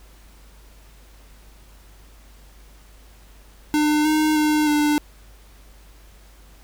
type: tone with pitch steps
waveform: square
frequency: 300.9 / 308.3 / 303.6 / 297.5 Hz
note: D4 / D#4 / D#4 / D4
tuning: +42 / -16 / -42 / +22 cents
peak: -17 dBFS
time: 3.74-4.98 s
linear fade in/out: 0 ms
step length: 310 ms
effects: added 50 Hz sine -46 dBFS peak until 6.63 s + pink hiss -53 dBFS RMS until 6.63 s